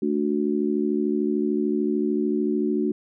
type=chord; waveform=sine; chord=D major; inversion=second; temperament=just; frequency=220.2 / 293.7 / 367.1 Hz; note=A3 / D4 / F#4; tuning=+2 / 0 / -14 cents; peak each=-25 dBFS; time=0.02-2.92 s; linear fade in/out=5 ms; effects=none